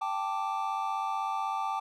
triangle chord, G suspended second, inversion none, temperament equal, 784 / 880 / 1174.7 Hz, G5 / A5 / D6, 0 / 0 / 0 cents, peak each -32 dBFS, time 0.01-1.8 s, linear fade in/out 10 ms, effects none

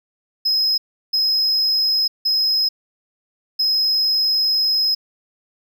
triangle tone bursts at uneven times, 5110 Hz, D#8, 45 cents sharp, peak -14 dBFS, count 4, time 0.45-0.78 / 1.13-2.08 / 2.25-2.69 / 3.59-4.95 s, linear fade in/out 10 ms, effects none

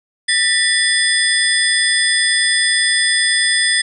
sine tone cluster, 1795 / 1955 / 3460 / 4999 / 8590 Hz, A6 / B6 / A7 / D#8 / C9, +34 / -18 / -30 / +7 / +44 cents, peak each -19 dBFS, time 0.28-3.82 s, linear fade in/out 10 ms, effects none

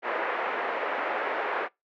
pink band-pass noise, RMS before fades -30 dBFS, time 0.02-1.69 s, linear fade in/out 50 ms, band 430 to 2100 Hz, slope 24 dB/octave, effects noise-tail reverb RT60 0.2 s tail -25 dB re dry

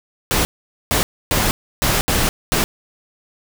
pink noise bursts at uneven times, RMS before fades -17 dBFS, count 6, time 0.31-0.45 / 0.91-1.03 / 1.31-1.51 / 1.82-2.01 / 2.08-2.29 / 2.52-2.64 s, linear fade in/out 0 ms, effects none

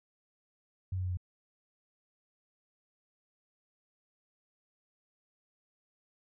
sine tone with pitch steps, 93.3 / 92.12 / 90.96 / 89.81 Hz, F#2 / F#2 / F#2 / F2, +15 / -7 / -29 / +49 cents, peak -31 dBFS, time 0.92-1.172 s, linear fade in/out 5 ms, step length 63 ms, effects none

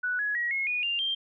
sine tone with pitch steps, 1480 / 1680.5 / 1908.3 / 2167 / 2460 / 2794 / 3172 Hz, F#6 / G#6 / A#6 / C#7 / D#7 / F7 / G7, 0 / +20 / +40 / -40 / -20 / 0 / +20 cents, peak -26 dBFS, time 0.03-1.15 s, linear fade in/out 10 ms, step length 160 ms, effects none

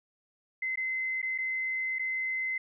sine tone with dropouts, 2056 Hz, C7, 31 cents flat, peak -29 dBFS, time 0.62-2.58 s, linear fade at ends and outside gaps 5 ms, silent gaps 0.758-0.773 / 1.218-1.227 / 1.379-1.384 / 1.986-1.993 s, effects none

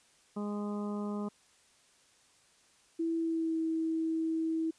harmonic tone, 206.5 Hz, G#3, 10 cents flat, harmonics 1 / 2 / 3 / 4 / 5 / 6, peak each -34 / -41 / -47 / -50 / -48 / -49 dBFS, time 0.36-1.29 s, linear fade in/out 10 ms
sine tone with pitch glide, 329.6 to 323.2 Hz, E4 to E4, 0 to -34 cents, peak -29 dBFS, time 2.99-4.71 s, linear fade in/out 10 ms, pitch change -34 cents, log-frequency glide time 3.17-3.58 s
effects white hiss -65 dBFS RMS until 4.78 s + resampled to 22050 Hz

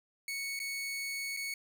sawtooth tone with dropouts, 2217 Hz, C#7, in tune, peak -32 dBFS, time 0.28-1.54 s, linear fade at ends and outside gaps 2 ms, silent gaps 0.592-0.6 / 1.366-1.371 s, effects none

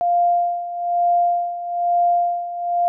sine tone with tremolo, 698.5 Hz, F5, in tune, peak -13 dBFS, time 0.01-2.88 s, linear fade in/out 0 ms, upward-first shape sine, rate 1.1 Hz, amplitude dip 75%, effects none

